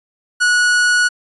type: tone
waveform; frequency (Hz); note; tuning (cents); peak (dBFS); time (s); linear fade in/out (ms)
45% pulse; 1464; F#6; -19; -11; 0.4-1.09; 20
effects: resampled to 24000 Hz